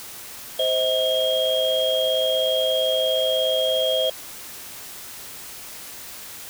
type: tone cluster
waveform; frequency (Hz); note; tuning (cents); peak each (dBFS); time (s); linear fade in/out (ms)
sine; 521 / 638 / 3249; C5 / D#5 / G#7; -7 / +43 / -39; -23; 0.59-4.1; 5
effects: white hiss -38 dBFS RMS until 6.49 s